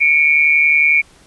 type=tone pair together; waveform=sine; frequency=2232 / 2383 Hz; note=C#7 / D7; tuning=+11 / +25 cents; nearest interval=minor second; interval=114 cents; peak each=-12 dBFS; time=0-1.02 s; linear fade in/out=20 ms; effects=pink hiss -48 dBFS RMS until 1.26 s + resampled to 24000 Hz